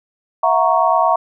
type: chord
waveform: sine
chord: F# dominant seventh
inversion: third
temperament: equal with one note detuned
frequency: 659.3 / 728.5 / 932.3 / 1108.7 Hz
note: E5 / F#5 / A#5 / C#6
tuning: 0 / -27 / 0 / 0 cents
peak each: -17 dBFS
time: 0.43-1.16 s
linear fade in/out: 5 ms
effects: none